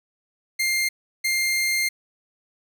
sawtooth tone bursts at uneven times, 2109 Hz, C7, 13 cents sharp, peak -17 dBFS, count 2, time 0.59-0.89 / 1.24-1.89 s, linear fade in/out 10 ms, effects none

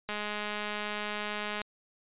click train, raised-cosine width 0.3 ms, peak -19 dBFS, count 320, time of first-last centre 0.09-1.616 s, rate 209 Hz, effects resampled to 8000 Hz

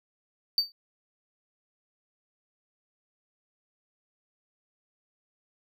triangle tone with exponential decay, 4600 Hz, D8, 37 cents flat, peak -16 dBFS, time 0.58-0.72 s, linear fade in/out 1 ms, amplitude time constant 29 ms, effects none

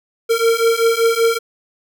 square beating tone pair, 455.7 / 460.9 Hz, A#4 / A#4, -39 / -20 cents, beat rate 5.2 Hz, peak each -17 / -16 dBFS, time 0.29-1.39 s, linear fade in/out 20 ms, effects none

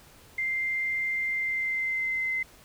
sine tone with pitch glide, 2093 to 2063 Hz, C7 to C7, 0 to -25 cents, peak -26 dBFS, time 0.38-2.43 s, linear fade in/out 5 ms, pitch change -25 cents, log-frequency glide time 1.3-2.29 s, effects pink hiss -54 dBFS RMS until 2.64 s

